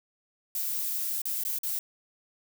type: noise with dropouts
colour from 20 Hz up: violet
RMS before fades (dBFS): -31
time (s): 0.55-1.79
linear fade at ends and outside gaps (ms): 2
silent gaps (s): 1.218-1.254 / 1.437-1.45 / 1.587-1.633
effects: none